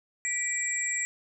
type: tone cluster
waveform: sine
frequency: 1962 / 2341 / 7400 / 7660 Hz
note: B6 / D7 / A#8 / A#8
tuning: -12 / -6 / -14 / +46 cents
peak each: -32 / -35 / -33 / -32 dBFS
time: 0.25-1.05 s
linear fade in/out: 0 ms
effects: none